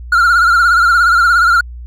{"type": "tone with vibrato", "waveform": "triangle", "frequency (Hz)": 1396.9, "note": "F6", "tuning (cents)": 0, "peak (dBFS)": -5, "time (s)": [0.12, 1.61], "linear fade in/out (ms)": 5, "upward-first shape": "triangle", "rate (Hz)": 17, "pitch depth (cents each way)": 89, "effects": ["added 60 Hz sine -26 dBFS peak until 1.86 s"]}